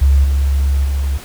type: tone with level steps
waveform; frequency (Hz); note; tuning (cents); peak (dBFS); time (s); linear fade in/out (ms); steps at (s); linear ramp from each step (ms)
sine; 69; C#2; -7; -7 / -11 / -14; 0.01-1.18; 10; 0.24 / 0.85; 2
effects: pink hiss -35 dBFS RMS until 1.24 s